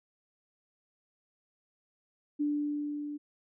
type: tone with level ramp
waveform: sine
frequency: 293.7 Hz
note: D4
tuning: in tune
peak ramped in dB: -26 to -36 dBFS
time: 2.39-3.18 s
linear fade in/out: 20 ms
effects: none